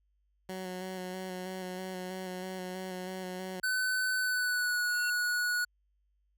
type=tone with vibrato; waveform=15% pulse; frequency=185 Hz; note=F#3; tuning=in tune; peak=-31 dBFS; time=0.49-3.6 s; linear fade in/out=2 ms; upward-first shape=square; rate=3.1 Hz; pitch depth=18 cents each way
type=tone with pitch glide; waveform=square; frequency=1511 to 1462.1 Hz; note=F#6 to F#6; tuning=+36 to -21 cents; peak=-29 dBFS; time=3.63-5.65 s; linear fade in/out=10 ms; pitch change=-57 cents; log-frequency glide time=4.18-4.81 s
type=tone with exponential growth; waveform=sine; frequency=2735 Hz; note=F7; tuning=37 cents flat; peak=-38 dBFS; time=4.8-5.1 s; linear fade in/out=5 ms; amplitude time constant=64 ms
effects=added 50 Hz sine -70 dBFS peak until 6.37 s